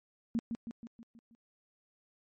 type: tone with echo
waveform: sine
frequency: 230.8 Hz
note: A#3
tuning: 17 cents flat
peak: -28 dBFS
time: 0.35-0.39 s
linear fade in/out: 0 ms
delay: 160 ms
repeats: 6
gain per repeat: -5 dB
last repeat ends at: 1.35 s
effects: MP3 32 kbps